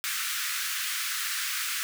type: high-pass noise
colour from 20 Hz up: pink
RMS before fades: -31 dBFS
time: 0.04-1.83 s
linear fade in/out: 0 ms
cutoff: 1300 Hz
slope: 48 dB/octave
effects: none